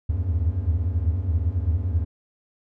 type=tone cluster; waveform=triangle; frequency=76.4 / 79.5 / 84.4 / 94.5 Hz; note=D#2 / D#2 / E2 / F#2; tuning=-31 / +38 / +41 / +37 cents; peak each=-24 / -26 / -25 / -23 dBFS; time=0.09-2.05 s; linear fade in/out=10 ms; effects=none